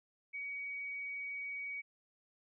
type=tone; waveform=sine; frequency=2257 Hz; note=C#7; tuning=31 cents sharp; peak=-39 dBFS; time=0.33-1.82 s; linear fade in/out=20 ms; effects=none